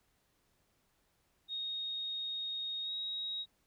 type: tone with pitch glide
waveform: sine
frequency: 3729 to 3796 Hz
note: A#7 to A#7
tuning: 0 to +31 cents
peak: -36 dBFS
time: 1.48-3.46 s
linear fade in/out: 50 ms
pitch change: +31 cents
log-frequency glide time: 2.83-2.92 s
effects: pink hiss -75 dBFS RMS until 3.66 s